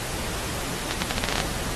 accelerating click train, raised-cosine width 0.2 ms, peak -5 dBFS, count 10, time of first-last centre 0.91-1.402 s, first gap 110 ms, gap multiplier 0.81, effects pink hiss -31 dBFS RMS until 1.75 s + AAC 32 kbps

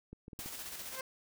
clicks, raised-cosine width 3 ms, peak -34 dBFS, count 5, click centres 0.13 / 0.281 / 0.332 / 0.391 / 0.46 s
white noise with tremolo, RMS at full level -43 dBFS, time 0.39-1 s, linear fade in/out 0 ms, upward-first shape square, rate 15 Hz, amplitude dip 35%
15% pulse tone with exponential growth, 523.3 Hz, C5, in tune, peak -30 dBFS, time 0.85-1.01 s, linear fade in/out 2 ms, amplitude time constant 34 ms
effects none

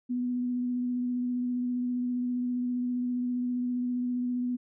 sine tone with vibrato, 246.9 Hz, B3, in tune, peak -27 dBFS, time 0.09-4.57 s, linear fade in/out 20 ms, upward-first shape triangle, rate 15 Hz, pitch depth 17 cents each way, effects none

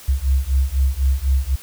sine beating tone pair, 65 / 69 Hz, C2 / C#2, -11 / -7 cents, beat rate 4 Hz, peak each -18 dBFS, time 0.08-1.56 s, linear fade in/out 10 ms, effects white hiss -41 dBFS RMS until 1.62 s

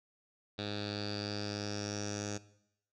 10% pulse tone with low-pass filter sweep, 103.1 Hz, G#2, 12 cents flat, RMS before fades -39 dBFS, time 0.58-2.38 s, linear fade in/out 10 ms, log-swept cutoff 4000 to 6300 Hz, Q 8.3, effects noise-tail reverb RT60 0.8 s tail -18 dB re dry

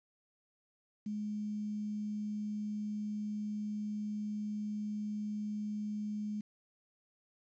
sine tone with quantisation, 210 Hz, G#3, 19 cents sharp, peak -35 dBFS, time 1.06-6.41 s, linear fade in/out 5 ms, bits 10, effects resampled to 16000 Hz

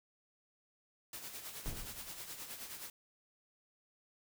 white noise with tremolo, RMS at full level -45 dBFS, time 1.13-2.9 s, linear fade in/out 2 ms, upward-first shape sine, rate 9.5 Hz, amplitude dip 55%
brown noise with exponential decay, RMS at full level -39 dBFS, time 1.66-2.31 s, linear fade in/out 0 ms, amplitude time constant 140 ms
effects none

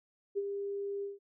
sine tone with ADSR envelope, 400.5 Hz, G4, 37 cents sharp, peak -28 dBFS, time 0.35-1.19 s, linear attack 28 ms, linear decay 38 ms, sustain -6 dB, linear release 160 ms, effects none

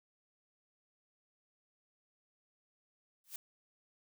blue noise with exponential growth, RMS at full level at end -39 dBFS, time 3.24-3.36 s, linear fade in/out 2 ms, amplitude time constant 26 ms, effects none

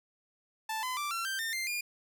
sawtooth tone with pitch steps, 880 / 1016.7 / 1174.7 / 1357.1 / 1568 / 1811.6 / 2093 / 2418 Hz, A5 / B5 / D6 / E6 / G6 / A#6 / C7 / D7, 0 / +50 / 0 / +50 / 0 / -50 / 0 / +50 cents, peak -29 dBFS, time 0.69-1.81 s, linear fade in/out 5 ms, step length 140 ms, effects none

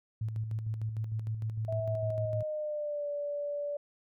sine tone with tremolo, 110 Hz, A2, in tune, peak -30 dBFS, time 0.21-2.43 s, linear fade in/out 5 ms, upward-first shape square, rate 6.6 Hz, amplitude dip 45%
sine tone with pitch glide, 651 to 580 Hz, E5 to D5, -22 to -22 cents, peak -32 dBFS, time 1.68-3.77 s, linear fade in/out 5 ms, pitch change -200 cents, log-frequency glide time 1.87-3.08 s
effects none

